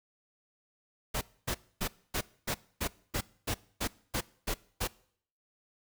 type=noise bursts; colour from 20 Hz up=pink; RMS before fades=-32 dBFS; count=12; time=1.14-4.876 s; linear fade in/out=10 ms; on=73 ms; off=260 ms; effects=noise-tail reverb RT60 0.6 s tail -22 dB re dry